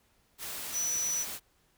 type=tone in noise; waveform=sine; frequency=5930 Hz; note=F#8; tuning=3 cents sharp; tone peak=-29 dBFS; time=0.72-1.26 s; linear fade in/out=50 ms; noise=white; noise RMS=-39 dBFS; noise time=0.38-1.4 s; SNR=+7 dB; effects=pink hiss -69 dBFS RMS until 1.77 s